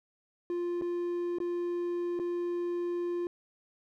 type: tone with dropouts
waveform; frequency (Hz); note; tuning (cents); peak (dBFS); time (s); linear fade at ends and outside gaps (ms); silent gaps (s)
triangle; 349.2; F4; 0; -28; 0.5-3.27; 1; 0.813-0.82 / 1.385-1.402 / 2.191-2.198
effects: none